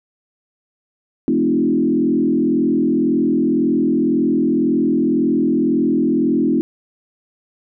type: tone with frequency modulation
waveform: sine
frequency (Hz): 280.2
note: C#4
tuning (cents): +19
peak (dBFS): -13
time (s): 1.28-6.61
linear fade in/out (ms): 0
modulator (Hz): 41.9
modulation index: 1.6
effects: none